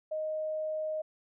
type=tone; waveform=sine; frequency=622.3 Hz; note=D#5; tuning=in tune; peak=-31 dBFS; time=0.11-1.02 s; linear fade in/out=10 ms; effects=none